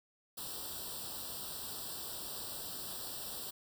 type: noise with comb filter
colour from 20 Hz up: white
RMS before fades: -43 dBFS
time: 0.37-3.51 s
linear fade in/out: 10 ms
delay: 0.23 ms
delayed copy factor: +1
effects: none